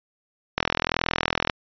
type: click train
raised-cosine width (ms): 0.3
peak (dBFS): -4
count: 39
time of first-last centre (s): 0.58-1.498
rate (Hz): 41.4
effects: resampled to 11025 Hz